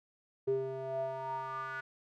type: tone with band-pass filter sweep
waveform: square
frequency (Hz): 132.6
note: C3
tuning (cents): +23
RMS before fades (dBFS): -37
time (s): 0.47-1.81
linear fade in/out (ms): 10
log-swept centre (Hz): 390 to 1500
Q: 7.3
effects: none